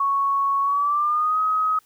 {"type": "tone with pitch glide", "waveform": "sine", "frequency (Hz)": [1108.7, 1266.2], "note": ["C#6", "D#6"], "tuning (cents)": [0, 30], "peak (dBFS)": -18, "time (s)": [0, 1.79], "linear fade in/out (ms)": 5, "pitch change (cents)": 230, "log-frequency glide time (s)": [0.62, 1.4], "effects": ["white hiss -60 dBFS RMS until 1.85 s"]}